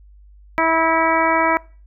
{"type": "harmonic tone", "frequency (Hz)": 325.4, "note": "E4", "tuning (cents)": -22, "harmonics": [1, 2, 3, 4, 5, 6, 7], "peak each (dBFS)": [-23, -21, -19, -22, -26, -24, -24], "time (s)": [0.58, 1.57], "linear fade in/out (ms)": 0, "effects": ["noise-tail reverb RT60 0.4 s tail -24 dB re dry", "added 50 Hz sine -43 dBFS peak until 1.86 s"]}